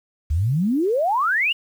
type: exponential sweep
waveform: sine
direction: up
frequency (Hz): 69.3 to 2960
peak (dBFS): -17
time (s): 0.3-1.53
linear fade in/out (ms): 10
effects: 8-bit